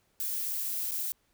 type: noise with dropouts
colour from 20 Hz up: violet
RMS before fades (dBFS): -33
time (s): 0.2-1.12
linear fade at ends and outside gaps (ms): 0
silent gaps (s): 0.911-0.918
effects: pink hiss -71 dBFS RMS until 1.33 s